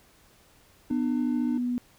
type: tone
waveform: triangle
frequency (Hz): 300.3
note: D4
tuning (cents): +39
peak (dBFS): -27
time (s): 0.9-1.58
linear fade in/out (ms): 5
type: tone with pitch glide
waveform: sine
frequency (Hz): 247.6 to 245.3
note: B3 to B3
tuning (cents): +5 to -12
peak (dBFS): -25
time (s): 0.91-1.78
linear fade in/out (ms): 0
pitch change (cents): -17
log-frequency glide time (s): 1.31-1.37
effects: pink hiss -59 dBFS RMS until 1.98 s